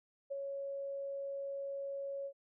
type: tone with ADSR envelope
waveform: sine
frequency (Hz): 554.4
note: C#5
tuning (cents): 0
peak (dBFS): -35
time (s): 0.3-2.33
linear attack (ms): 19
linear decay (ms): 17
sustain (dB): -3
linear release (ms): 72
effects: none